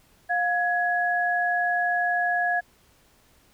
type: tone pair together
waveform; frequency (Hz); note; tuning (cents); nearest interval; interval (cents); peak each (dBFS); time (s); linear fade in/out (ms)
sine; 708.1 / 1676; F5 / G#6; +24 / +15; octave + minor third; 1491; -24; 0.29-2.61; 20
effects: pink hiss -60 dBFS RMS until 3.53 s